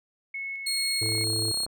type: tone with tremolo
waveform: sine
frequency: 2193 Hz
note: C#7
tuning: 19 cents flat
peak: -31 dBFS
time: 0.34-1.24 s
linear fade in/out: 5 ms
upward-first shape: square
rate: 2.3 Hz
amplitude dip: 25%
type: tone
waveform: 30% pulse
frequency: 4284 Hz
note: C8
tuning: 40 cents sharp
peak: -23 dBFS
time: 0.66-1.66 s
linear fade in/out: 10 ms
type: harmonic tone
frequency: 110 Hz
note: A2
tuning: in tune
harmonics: 1 / 3 / 4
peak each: -31 / -36 / -37 dBFS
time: 1.01-1.52 s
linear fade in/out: 10 ms
type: click train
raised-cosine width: 1 ms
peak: -28 dBFS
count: 22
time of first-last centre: 1.03-1.664 s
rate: 33.1 Hz
effects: none